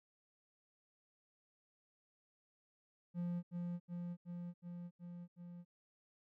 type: tone with echo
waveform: triangle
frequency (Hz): 174.61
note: F3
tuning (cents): 0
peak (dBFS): -35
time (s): 3.14-3.43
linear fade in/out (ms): 50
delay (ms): 370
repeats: 6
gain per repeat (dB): -2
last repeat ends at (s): 5.65
effects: none